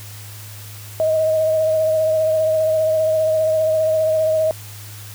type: tone with vibrato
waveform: sine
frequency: 631 Hz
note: D#5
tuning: 24 cents sharp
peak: -14 dBFS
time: 1-4.51 s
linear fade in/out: 0 ms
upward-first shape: triangle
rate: 15 Hz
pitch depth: 28 cents each way
effects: added 104 Hz sine -35 dBFS peak until 5.14 s + white hiss -39 dBFS RMS until 5.14 s